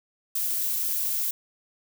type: noise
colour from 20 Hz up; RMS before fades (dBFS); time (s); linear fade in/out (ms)
violet; -27; 0.35-1.31; 5
effects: none